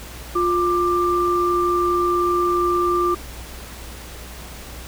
sine tone pair together, 352.3 / 1185 Hz, F4 / D6, +15 / +15 cents, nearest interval octave + major sixth, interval 2100 cents, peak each -19 dBFS, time 0.35-3.15 s, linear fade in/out 10 ms, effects added 60 Hz sine -37 dBFS peak until 4.87 s + pink hiss -38 dBFS RMS until 4.87 s

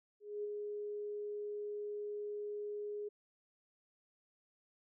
sine tone with ADSR envelope, 415.3 Hz, G#4, in tune, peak -36 dBFS, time 0.2-3.09 s, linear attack 240 ms, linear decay 21 ms, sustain -3 dB, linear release 12 ms, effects none

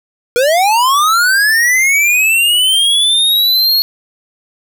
square linear sweep, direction up, 466.2 to 4346 Hz, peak -9 dBFS, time 0.36-3.82 s, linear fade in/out 0 ms, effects none

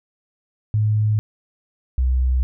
sine tone pair in turn, 107 / 63.62 Hz, A2 / C2, -48 / -48 cents, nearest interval major sixth, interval 900 cents, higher first, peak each -15 dBFS, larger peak neither, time 0.74-1.19 / 1.98-2.43 s, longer neither, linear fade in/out 0 ms, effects none

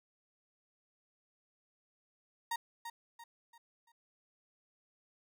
35% pulse tone with echo, 932.3 Hz, A#5, in tune, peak -32 dBFS, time 2.51-2.56 s, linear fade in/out 5 ms, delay 340 ms, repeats 4, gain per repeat -8 dB, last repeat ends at 3.92 s, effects none

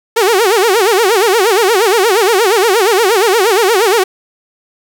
sawtooth tone with vibrato, 417.3 Hz, G#4, 8 cents sharp, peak -4 dBFS, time 0.16-4.04 s, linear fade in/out 10 ms, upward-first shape sine, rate 8.5 Hz, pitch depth 230 cents each way, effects 7-bit

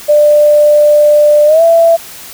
sine tone with pitch glide, 594 to 666.7 Hz, D5 to E5, +20 to +19 cents, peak -3 dBFS, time 0.08-1.97 s, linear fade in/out 20 ms, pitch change +199 cents, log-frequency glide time 1.46-1.62 s, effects white hiss -30 dBFS RMS until 2.33 s

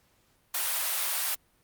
white high-pass noise, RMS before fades -29 dBFS, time 0.54-1.35 s, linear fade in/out 5 ms, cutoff 650 Hz, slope 24 dB/octave, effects pink hiss -67 dBFS RMS until 1.63 s + Opus 48 kbps

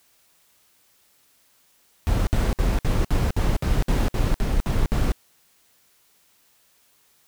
brown noise bursts, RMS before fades -20 dBFS, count 12, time 2.07-5.119 s, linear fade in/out 0 ms, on 200 ms, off 59 ms, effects white hiss -61 dBFS RMS until 7.27 s

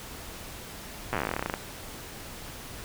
slowing click train, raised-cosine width 0.5 ms, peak -13 dBFS, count 21, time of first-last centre 1.13-1.539 s, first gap 8 ms, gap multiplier 1.09, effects pink hiss -42 dBFS RMS until 2.84 s

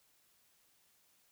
silence, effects white hiss -71 dBFS RMS until 1.31 s

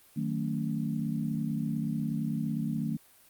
sine chord, D# half-diminished seventh, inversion none, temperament just, 155.56 / 186.68 / 224 / 280 Hz, D#3 / F#3 / A3 / C#4, 0 / +16 / +31 / +18 cents, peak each -33 / -37 / -32 / -38 dBFS, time 0.16-2.97 s, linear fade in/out 10 ms, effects white hiss -59 dBFS RMS until 3.29 s + Opus 32 kbps

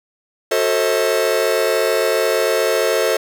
45% pulse chord, F# diminished seventh, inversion none, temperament just, 370 / 444 / 532.8 / 639.4 Hz, F#4 / A4 / C5 / Eb5, 0 / +16 / +31 / +47 cents, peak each -24 / -19 / -20 / -21 dBFS, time 0.51-3.17 s, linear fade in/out 5 ms, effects none

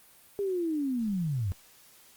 sine linear sweep, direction down, 408.5 to 85.5 Hz, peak -27 dBFS, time 0.39-1.52 s, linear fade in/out 0 ms, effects white hiss -57 dBFS RMS until 2.16 s + Opus 32 kbps

